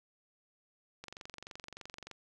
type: click train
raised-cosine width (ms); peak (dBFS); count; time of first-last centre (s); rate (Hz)
0.2; -28; 26; 1.04-2.113; 23.3
effects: none